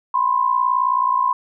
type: tone pair together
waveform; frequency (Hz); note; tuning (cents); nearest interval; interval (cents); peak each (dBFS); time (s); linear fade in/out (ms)
sine; 997.1 / 1056; B5 / C6; +16 / +16; minor second; 100; -18; 0.14-1.33; 5
effects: none